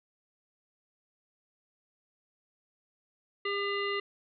harmonic tone with a mistuned harmonic, 401.9 Hz, G4, 43 cents sharp, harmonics 1 / 3 / 5 / 7 / 9 / 10, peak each -33 / -36 / -35 / -38 / -49 / -47 dBFS, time 3.45-4 s, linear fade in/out 5 ms, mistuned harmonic 10, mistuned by +47 cents, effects none

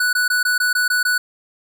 square tone bursts, 1480 Hz, F#6, in tune, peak -16 dBFS, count 8, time 0-1.18 s, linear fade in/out 5 ms, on 130 ms, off 20 ms, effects none

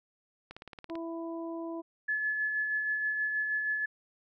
click train, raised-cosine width 0.3 ms, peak -28 dBFS, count 9, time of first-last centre 0.51-0.954 s, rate 18 Hz
harmonic tone, 331.6 Hz, E4, 10 cents sharp, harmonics 1 / 2 / 3, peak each -36 / -42 / -46 dBFS, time 0.89-1.82 s, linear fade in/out 20 ms
sine tone with tremolo, 1717 Hz, A6, 43 cents flat, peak -27 dBFS, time 2.08-3.86 s, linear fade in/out 10 ms, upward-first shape sine, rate 6.3 Hz, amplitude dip 35%
effects none

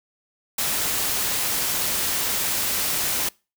white noise, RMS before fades -24 dBFS, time 0.58-3.29 s, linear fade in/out 5 ms, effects noise-tail reverb RT60 0.3 s tail -25 dB re dry

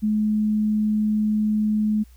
sine tone, 213.3 Hz, G#3, 46 cents sharp, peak -18 dBFS, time 0.02-2.04 s, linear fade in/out 20 ms, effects added 60 Hz sine -46 dBFS peak until 2.16 s + white hiss -60 dBFS RMS until 2.16 s

